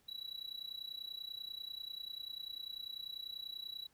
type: tone with amplitude modulation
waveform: triangle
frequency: 3918 Hz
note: B7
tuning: 15 cents flat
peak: -38 dBFS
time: 0.08-3.87 s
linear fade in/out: 10 ms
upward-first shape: sine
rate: 30.2 Hz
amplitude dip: 90%
effects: pink hiss -72 dBFS RMS until 3.93 s